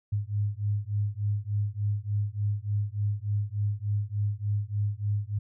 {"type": "beating tone pair", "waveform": "sine", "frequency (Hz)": [101.6, 105], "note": ["G#2", "G#2"], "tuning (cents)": [-38, 19], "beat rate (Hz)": 3.4, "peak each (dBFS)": -29, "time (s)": [0.12, 5.39], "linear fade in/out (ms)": 10, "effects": []}